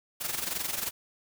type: noise with amplitude modulation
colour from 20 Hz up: white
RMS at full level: -30 dBFS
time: 0.2-0.91 s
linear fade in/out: 20 ms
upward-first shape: sine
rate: 22.6 Hz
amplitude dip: 70%
effects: none